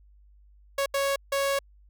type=tone bursts at uneven times; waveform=sawtooth; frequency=554 Hz; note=C#5; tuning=1 cent flat; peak=-20 dBFS; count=3; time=0.78-0.86 / 0.94-1.16 / 1.32-1.59 s; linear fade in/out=5 ms; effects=added 50 Hz sine -53 dBFS peak until 1.89 s